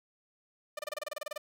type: tone bursts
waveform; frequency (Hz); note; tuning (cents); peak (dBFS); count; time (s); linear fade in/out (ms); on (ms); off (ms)
sawtooth; 600; D5; +37; -31; 13; 0.77-1.379; 5; 21; 28
effects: none